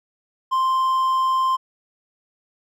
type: tone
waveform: triangle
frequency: 1046.5 Hz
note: C6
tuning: in tune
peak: -15 dBFS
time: 0.51-1.57 s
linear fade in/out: 20 ms
effects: none